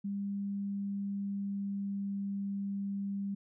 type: tone with pitch glide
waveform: sine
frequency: 200 to 198.73 Hz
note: G3 to G3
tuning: +35 to +24 cents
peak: -33 dBFS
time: 0.04-3.35 s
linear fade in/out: 10 ms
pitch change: -11 cents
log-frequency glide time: 0.37-2.25 s
effects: none